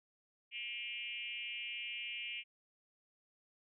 sine tone with frequency modulation, 2612 Hz, E7, 17 cents flat, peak -40 dBFS, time 0.51-2.44 s, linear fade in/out 50 ms, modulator 229 Hz, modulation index 1.7, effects none

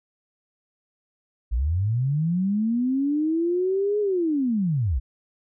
sine linear two-way sweep, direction up then down, 51.91 to 422.3 to 51.91 Hz, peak -20 dBFS, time 1.51-5 s, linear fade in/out 20 ms, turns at 4 s, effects none

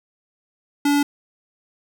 square tone, 287.6 Hz, D4, 36 cents flat, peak -16 dBFS, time 0.85-1.03 s, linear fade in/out 5 ms, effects none

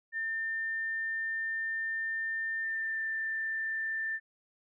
sine tone with pitch glide, 1800 to 1782.4 Hz, A6 to A6, +39 to +22 cents, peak -31 dBFS, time 0.12-4.2 s, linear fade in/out 50 ms, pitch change -17 cents, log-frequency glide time 2.57-3.05 s, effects none

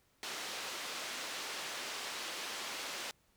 white band-pass noise, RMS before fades -42 dBFS, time 0.23-3.11 s, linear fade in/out 0 ms, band 300 to 4800 Hz, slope 12 dB/octave, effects pink hiss -72 dBFS RMS until 3.36 s

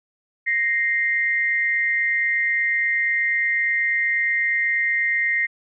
sine tone pair together, 1864.7 / 2093 Hz, A#6 / C7, 0 / 0 cents, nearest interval major second, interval 200 cents, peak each -21 dBFS, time 0.46-5.47 s, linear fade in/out 20 ms, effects none

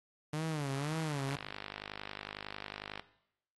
sawtooth tone with vibrato, 147.9 Hz, D3, 13 cents sharp, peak -30 dBFS, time 0.33-1.36 s, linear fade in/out 5 ms, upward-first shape sine, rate 1.9 Hz, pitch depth 150 cents each way
click train, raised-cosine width 0.3 ms, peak -25 dBFS, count 88, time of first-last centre 1.29-2.996 s, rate 51 Hz
effects noise-tail reverb RT60 0.8 s tail -17 dB re dry + AAC 32 kbps

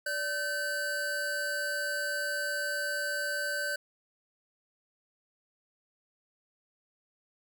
square tone pair together, 581.4 / 1536 Hz, D5 / G6, -18 / -36 cents, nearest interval octave + perfect fourth, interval 1682 cents, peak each -38 / -32 dBFS, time 0.06-3.76 s, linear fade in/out 5 ms, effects none

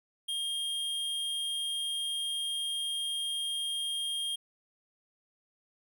square tone, 3224 Hz, G7, 48 cents sharp, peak -32 dBFS, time 0.28-4.36 s, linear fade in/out 10 ms, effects none

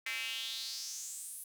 square tone with high-pass filter sweep, 121.6 Hz, B2, 26 cents flat, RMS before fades -41 dBFS, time 0.06-1.44 s, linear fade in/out 5 ms, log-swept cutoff 2100 to 11000 Hz, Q 4.3, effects none

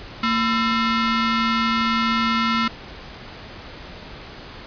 sawtooth ring-modulated tone, 784 Hz, G5, in tune, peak -11 dBFS, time 0.23-2.68 s, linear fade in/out 5 ms, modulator 555 Hz, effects pink hiss -38 dBFS RMS until 4.66 s + resampled to 11025 Hz

